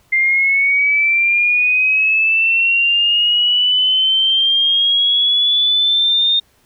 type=linear sweep; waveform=sine; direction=up; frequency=2093 to 3661 Hz; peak=-11 dBFS; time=0.12-6.4 s; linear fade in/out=10 ms; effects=pink hiss -56 dBFS RMS until 6.65 s